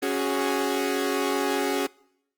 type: chord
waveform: sawtooth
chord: C# suspended fourth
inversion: none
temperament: equal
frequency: 277.2 / 370 / 415.3 Hz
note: C#4 / F#4 / G#4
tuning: 0 / 0 / 0 cents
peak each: -24 dBFS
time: 0.02-1.87 s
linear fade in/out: 10 ms
effects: noise-tail reverb RT60 0.8 s tail -25 dB re dry + Opus 24 kbps